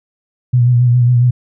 sine tone with vibrato, 122.4 Hz, B2, 15 cents flat, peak -7 dBFS, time 0.53-1.31 s, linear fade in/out 10 ms, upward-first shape sine, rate 7.3 Hz, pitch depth 40 cents each way, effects none

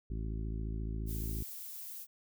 harmonic tone, 54.4 Hz, A1, 19 cents flat, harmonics 1 / 2 / 3 / 4 / 5 / 6 / 7, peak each -36 / -42 / -46 / -48 / -50 / -52 / -53 dBFS, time 0.1-1.43 s, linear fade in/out 5 ms
violet noise, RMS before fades -45 dBFS, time 1.06-2.07 s, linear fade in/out 50 ms
effects none

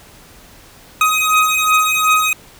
25% pulse beating tone pair, 1256 / 1258.7 Hz, D#6 / D#6, +16 / +20 cents, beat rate 2.7 Hz, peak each -11 dBFS, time 1.01-2.33 s, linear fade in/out 2 ms, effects pink hiss -43 dBFS RMS until 2.59 s

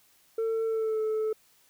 sine tone with pitch glide, 449.3 to 435.3 Hz, A4 to A4, +36 to -19 cents, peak -23 dBFS, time 0.38-1.33 s, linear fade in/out 5 ms, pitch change -55 cents, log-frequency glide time 0.65-1 s, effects tanh soft clip ceiling -25 dBFS + white hiss -63 dBFS RMS until 1.69 s

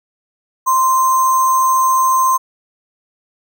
sine tone with sample-and-hold, 1043 Hz, C6, 6 cents flat, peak -10 dBFS, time 0.66-2.38 s, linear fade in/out 20 ms, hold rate 7350 Hz, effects none

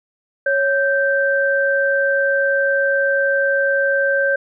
sine tone pair together, 553.7 / 1563 Hz, C#5 / G6, -2 / -6 cents, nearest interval octave + tritone, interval 1796 cents, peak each -17 dBFS, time 0.46-4.36 s, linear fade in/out 5 ms, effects none

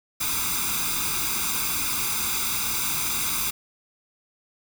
white noise with comb filter, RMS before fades -26 dBFS, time 0.2-3.51 s, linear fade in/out 10 ms, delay 0.82 ms, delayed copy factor +1, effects none

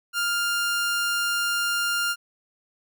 sawtooth tone, 1400 Hz, F6, 4 cents sharp, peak -19 dBFS, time 0.13-2.16 s, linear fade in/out 50 ms, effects none

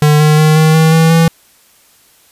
square tone with pitch steps, 150 / 152.36 / 154.75 / 157.18 / 159.66 / 162.17 / 164.71 Hz, D3 / D#3 / D#3 / D#3 / D#3 / E3 / E3, +37 / -36 / -9 / +18 / +45 / -28 / -1 cents, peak -6 dBFS, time 0.02-1.28 s, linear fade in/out 2 ms, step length 180 ms, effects white hiss -48 dBFS RMS until 2.31 s + resampled to 32000 Hz

